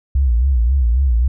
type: tone with vibrato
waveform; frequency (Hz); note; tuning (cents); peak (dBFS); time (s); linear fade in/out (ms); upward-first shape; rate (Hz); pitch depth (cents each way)
sine; 62.7; B1; +27; -11; 0.15-1.28; 5; sine; 3.7; 170
effects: none